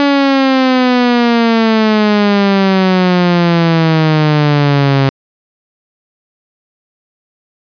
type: exponential sweep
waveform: sawtooth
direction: down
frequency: 285.6 to 134.9 Hz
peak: -4 dBFS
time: 0-5.09 s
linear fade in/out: 0 ms
effects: resampled to 11025 Hz